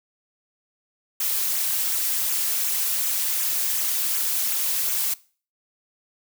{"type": "noise with flanger", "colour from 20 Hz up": "blue", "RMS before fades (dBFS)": -24, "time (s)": [1.2, 5.14], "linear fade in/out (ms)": 5, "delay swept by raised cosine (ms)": [0.2, 5.5], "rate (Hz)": 2.7, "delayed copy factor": -0.65, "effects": ["noise-tail reverb RT60 0.4 s tail -21 dB re dry"]}